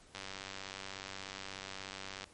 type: click train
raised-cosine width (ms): 0.2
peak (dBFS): -25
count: 203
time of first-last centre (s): 0.15-2.241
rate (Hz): 96.6
effects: pink hiss -61 dBFS RMS until 2.33 s + MP3 48 kbps